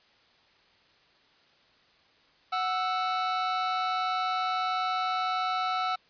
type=tone pair together; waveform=45% pulse; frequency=740 / 1318.5 Hz; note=F#5 / E6; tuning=0 / 0 cents; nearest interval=minor seventh; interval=1000 cents; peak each=-30 / -29 dBFS; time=2.52-5.96 s; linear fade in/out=10 ms; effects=white hiss -62 dBFS RMS until 6.09 s + resampled to 11025 Hz